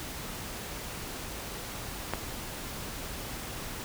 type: click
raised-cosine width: 0.5 ms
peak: -14 dBFS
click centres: 2.136 s
effects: pink hiss -39 dBFS RMS until 3.84 s